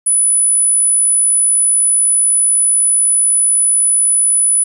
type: tone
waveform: sine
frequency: 9956 Hz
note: D#9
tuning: in tune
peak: -9 dBFS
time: 0.06-4.64 s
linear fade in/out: 10 ms
effects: 8-bit